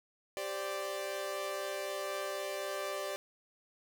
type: chord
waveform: sawtooth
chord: G suspended fourth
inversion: none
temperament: equal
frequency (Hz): 392 / 523.3 / 587.3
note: G4 / C5 / D5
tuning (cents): 0 / 0 / 0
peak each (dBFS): -38 / -40 / -34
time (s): 0.37-3.16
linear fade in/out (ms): 0
effects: none